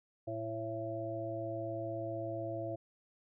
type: harmonic tone with a mistuned harmonic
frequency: 111.6 Hz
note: A2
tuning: 25 cents sharp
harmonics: 1 / 3 / 5 / 6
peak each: -43 / -42 / -43 / -40 dBFS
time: 0.27-2.76 s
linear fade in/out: 10 ms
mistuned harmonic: 5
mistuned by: -27 cents
effects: none